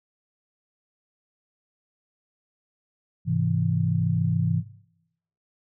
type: chord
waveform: sine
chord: Ab augmented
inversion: none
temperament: equal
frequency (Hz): 103.83 / 130.81 / 164.81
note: Ab2 / C3 / E3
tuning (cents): 0 / 0 / 0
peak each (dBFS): -27 / -26 / -24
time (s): 3.25-4.63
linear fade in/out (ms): 50
effects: noise-tail reverb RT60 0.8 s tail -18 dB re dry